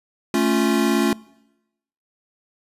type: chord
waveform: square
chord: A augmented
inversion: none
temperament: equal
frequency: 220 / 277.2 / 349.2 Hz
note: A3 / C#4 / E#4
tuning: 0 / 0 / 0 cents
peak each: -22 dBFS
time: 0.34-1.13 s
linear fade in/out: 2 ms
effects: noise-tail reverb RT60 0.9 s tail -23 dB re dry + resampled to 32000 Hz